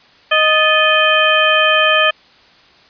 harmonic tone with a mistuned harmonic, 622.3 Hz, D#5, in tune, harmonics 1 / 2 / 3 / 4 / 5, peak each -16 / -16 / -16 / -16 / -16 dBFS, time 0.31-2.11 s, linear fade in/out 10 ms, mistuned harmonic 3, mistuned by -120 cents, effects white hiss -47 dBFS RMS until 2.89 s + resampled to 11025 Hz

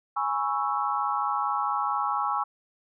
sine chord, C# minor seventh, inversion second, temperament equal with one note detuned, 830.6 / 984.3 / 1108.7 / 1318.5 Hz, G#5 / B5 / C#6 / E6, 0 / -6 / 0 / 0 cents, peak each -29 / -33 / -29 / -30 dBFS, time 0.16-2.44 s, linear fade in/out 10 ms, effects none

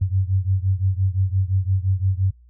sine beating tone pair, 93 / 98.8 Hz, F#2 / G2, +9 / +14 cents, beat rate 5.8 Hz, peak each -20 / -22 dBFS, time 0.01-2.31 s, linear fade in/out 10 ms, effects noise-tail reverb RT60 0.1 s tail -20 dB re dry + added 60 Hz sine -47 dBFS peak until 2.49 s

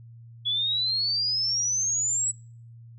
sine exponential sweep, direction up, 3368 to 7902 Hz, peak -23 dBFS, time 0.45-2.32 s, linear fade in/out 20 ms, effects noise-tail reverb RT60 0.5 s tail -25 dB re dry + added 116 Hz sine -44 dBFS peak until 2.98 s

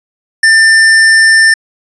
square tone, 1790 Hz, A6, 29 cents sharp, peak -4 dBFS, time 0.43-1.54 s, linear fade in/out 5 ms, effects resampled to 22050 Hz

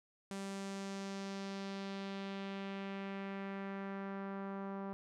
sawtooth tone with low-pass filter sweep, 196 Hz, G3, in tune, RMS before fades -43 dBFS, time 0.31-4.93 s, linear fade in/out 0 ms, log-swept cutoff 8800 to 1100 Hz, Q 1.5, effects none

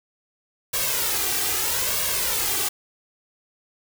white noise with flanger, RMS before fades -24 dBFS, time 0.73-2.69 s, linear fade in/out 10 ms, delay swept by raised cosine 1.8 to 2.58 ms, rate 0.78 Hz, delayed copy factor +0.7, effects none

